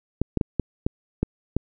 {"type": "clicks", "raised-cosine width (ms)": 3, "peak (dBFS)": -8, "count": 7, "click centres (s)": [0.216, 0.373, 0.412, 0.597, 0.865, 1.23, 1.566], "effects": []}